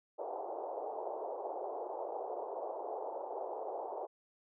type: band-pass noise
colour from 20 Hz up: white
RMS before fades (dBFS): -41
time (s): 0.18-4.07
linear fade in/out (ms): 20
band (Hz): 380 to 870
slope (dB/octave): 48
effects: none